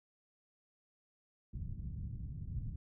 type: low-pass noise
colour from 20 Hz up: white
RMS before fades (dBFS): -42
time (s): 1.53-2.76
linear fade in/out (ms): 5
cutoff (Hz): 140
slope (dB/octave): 24
effects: none